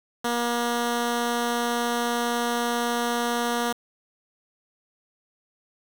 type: tone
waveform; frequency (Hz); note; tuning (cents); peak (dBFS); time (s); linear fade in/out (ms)
10% pulse; 238.1; A#3; +37; -15; 0.24-3.73; 10
effects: 7-bit